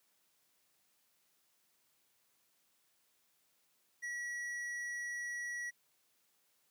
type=tone with hard clipping; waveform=sine; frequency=1929 Hz; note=B6; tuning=41 cents flat; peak=-40 dBFS; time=4.02-5.71 s; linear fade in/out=20 ms; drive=8 dB; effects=white hiss -75 dBFS RMS until 6.7 s + high-pass 100 Hz 12 dB/octave